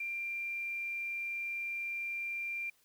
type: tone with quantisation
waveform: sine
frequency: 2377 Hz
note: D7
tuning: 20 cents sharp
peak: -35 dBFS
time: 0-2.7 s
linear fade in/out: 5 ms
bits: 10
effects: white hiss -70 dBFS RMS until 2.84 s

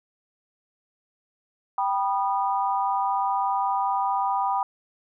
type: chord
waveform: sine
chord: G augmented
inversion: none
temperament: just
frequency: 784 / 980 / 1225 Hz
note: G5 / B5 / D#6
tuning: 0 / -14 / -27 cents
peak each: -25 / -25 / -30 dBFS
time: 1.78-4.63 s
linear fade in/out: 2 ms
effects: none

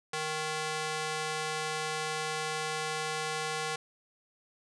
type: tone with high-pass filter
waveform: square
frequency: 155.56 Hz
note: D#3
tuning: in tune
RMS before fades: -34 dBFS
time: 0.13-3.76 s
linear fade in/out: 5 ms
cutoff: 600 Hz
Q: 0.55
effects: resampled to 22050 Hz + 9-bit

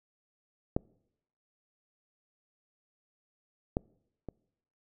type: clicks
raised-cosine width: 2 ms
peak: -14 / -15 / -26 dBFS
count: 3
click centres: 0.765 / 3.769 / 4.287 s
effects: noise-tail reverb RT60 0.8 s tail -26 dB re dry

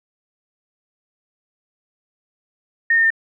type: tone with pitch steps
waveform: sine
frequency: 1839 / 1823.1 / 1807.4 Hz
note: A#6 / A#6 / A6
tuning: -24 / -39 / +46 cents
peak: -12 dBFS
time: 2.9-3.104 s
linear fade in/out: 5 ms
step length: 68 ms
effects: none

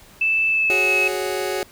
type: tone with pitch glide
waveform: sine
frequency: 2637 to 2569 Hz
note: E7 to E7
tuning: 0 to -45 cents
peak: -16 dBFS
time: 0.21-1.08 s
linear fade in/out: 5 ms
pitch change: -45 cents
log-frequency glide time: 0.48-0.97 s
type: chord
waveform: sawtooth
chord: F# suspended second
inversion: none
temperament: just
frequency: 370 / 416.2 / 555 Hz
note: F#4 / G#4 / C#5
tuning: 0 / +4 / +2 cents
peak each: -21 / -23 / -24 dBFS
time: 0.7-1.63 s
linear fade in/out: 0 ms
effects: pink hiss -48 dBFS RMS until 1.71 s

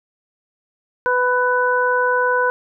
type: harmonic tone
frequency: 497.5 Hz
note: B4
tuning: 13 cents sharp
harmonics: 1 / 2 / 3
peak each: -19 / -19 / -19 dBFS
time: 1.06-2.5 s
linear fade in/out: 0 ms
effects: none

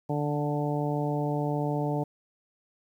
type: harmonic tone with a mistuned harmonic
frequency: 146.83 Hz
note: D3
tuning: in tune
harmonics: 1 / 2 / 3 / 4 / 5 / 6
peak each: -29 / -32 / -34 / -35 / -36 / -37 dBFS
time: 0.09-2.04 s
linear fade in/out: 10 ms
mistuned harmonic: 1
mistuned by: +16 cents
effects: 10-bit

